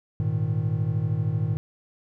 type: chord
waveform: triangle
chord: Ab suspended second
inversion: none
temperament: just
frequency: 103.83 / 116.8 / 155.74 Hz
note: Ab2 / Bb2 / Eb3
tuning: 0 / +4 / +2 cents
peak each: -25 dBFS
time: 0.2-1.57 s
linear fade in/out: 0 ms
effects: none